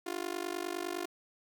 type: tone with amplitude modulation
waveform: sawtooth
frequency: 351.9 Hz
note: F4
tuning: 13 cents sharp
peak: -27 dBFS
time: 0.06-1.06 s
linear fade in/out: 10 ms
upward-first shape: sine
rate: 49.8 Hz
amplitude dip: 100%
effects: 10-bit